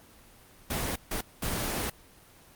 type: noise bursts at uneven times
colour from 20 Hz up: pink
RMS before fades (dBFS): -31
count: 3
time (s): 0.7-0.96 / 1.11-1.21 / 1.42-1.9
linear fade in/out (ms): 5
effects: pink hiss -55 dBFS RMS until 2.55 s + Opus 24 kbps